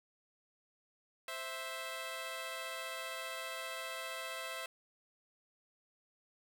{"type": "tone pair together", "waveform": "10% pulse", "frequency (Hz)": [523.3, 657.9], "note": ["C5", "E5"], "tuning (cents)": [0, -4], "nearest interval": "major third", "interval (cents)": 396, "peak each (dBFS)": [-36, -34], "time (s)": [1.28, 4.66], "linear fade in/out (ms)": 2, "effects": []}